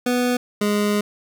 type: tone pair in turn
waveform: 25% pulse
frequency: 246.9 / 207.2 Hz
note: B3 / G#3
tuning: 0 / -4 cents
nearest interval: minor third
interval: 304 cents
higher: first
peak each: -14 dBFS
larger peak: neither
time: 0.06-0.37 / 0.61-1.01 s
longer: second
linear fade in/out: 5 ms
effects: none